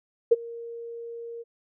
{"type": "tone with ADSR envelope", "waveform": "sine", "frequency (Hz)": 466.2, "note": "A#4", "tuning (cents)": 0, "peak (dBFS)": -11, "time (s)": [0.31, 1.44], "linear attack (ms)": 12, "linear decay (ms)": 28, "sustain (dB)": -24, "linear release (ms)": 29, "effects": []}